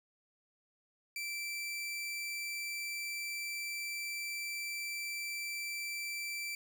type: tone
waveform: sawtooth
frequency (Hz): 2336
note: D7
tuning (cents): -10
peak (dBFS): -34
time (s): 1.16-6.55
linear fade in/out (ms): 2
effects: none